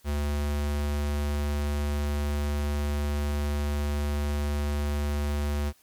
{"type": "tone", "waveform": "square", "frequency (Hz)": 73, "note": "D2", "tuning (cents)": -10, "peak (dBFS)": -26, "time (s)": [0.04, 5.73], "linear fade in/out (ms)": 50, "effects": ["white hiss -61 dBFS RMS until 5.82 s", "MP3 96 kbps"]}